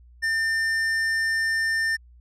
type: tone with hard clipping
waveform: sine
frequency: 1800 Hz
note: A6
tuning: 39 cents sharp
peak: -23 dBFS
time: 0.22-1.97 s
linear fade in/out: 20 ms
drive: 9 dB
effects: added 60 Hz sine -48 dBFS peak until 2.2 s